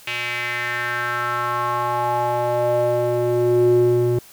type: tone with band-pass filter sweep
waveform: square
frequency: 120.8 Hz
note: B2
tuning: 38 cents flat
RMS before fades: -20 dBFS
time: 0.07-4.19 s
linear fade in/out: 5 ms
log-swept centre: 2600 to 280 Hz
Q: 3.8
effects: white hiss -46 dBFS RMS until 4.32 s